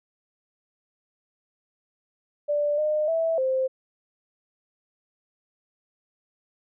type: tone with pitch steps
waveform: sine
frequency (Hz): 587 / 609 / 655 / 523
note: D5 / D#5 / E5 / C5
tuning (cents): -1 / -37 / -11 / -1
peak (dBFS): -21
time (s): 2.48-3.68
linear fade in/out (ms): 20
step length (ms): 300
effects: none